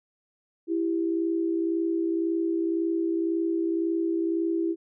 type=tone pair together; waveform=sine; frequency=331.5 / 393.4 Hz; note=E4 / G4; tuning=+10 / +6 cents; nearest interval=minor third; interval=296 cents; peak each=-24 / -31 dBFS; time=0.67-4.76 s; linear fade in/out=50 ms; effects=none